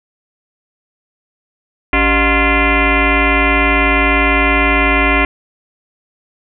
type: tone with frequency modulation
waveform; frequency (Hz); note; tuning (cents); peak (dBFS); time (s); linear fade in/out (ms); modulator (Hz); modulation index
sine; 1058; C6; +19; -9; 1.93-5.25; 2; 335; 4.5
effects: none